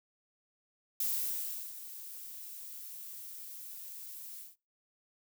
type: noise with ADSR envelope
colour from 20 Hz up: violet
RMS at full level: -32 dBFS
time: 1-4.56 s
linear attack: 4 ms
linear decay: 720 ms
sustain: -14 dB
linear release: 170 ms
effects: noise-tail reverb RT60 0.3 s tail -24 dB re dry